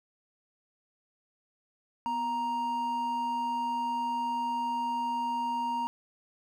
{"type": "tone pair together", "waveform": "triangle", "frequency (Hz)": [246.9, 935.1], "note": ["B3", "A#5"], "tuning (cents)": [0, 5], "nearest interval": "octave + major seventh", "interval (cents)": 2305, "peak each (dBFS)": [-37, -27], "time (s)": [2.06, 5.87], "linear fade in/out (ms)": 0, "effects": []}